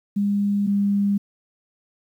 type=tone pair in turn; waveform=sine; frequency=202.4 / 201.2 Hz; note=G#3 / G3; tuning=-44 / +45 cents; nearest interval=unison; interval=11 cents; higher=first; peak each=-18 / -17 dBFS; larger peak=second; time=0.16-0.67 / 0.67-1.18 s; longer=neither; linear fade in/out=10 ms; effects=9-bit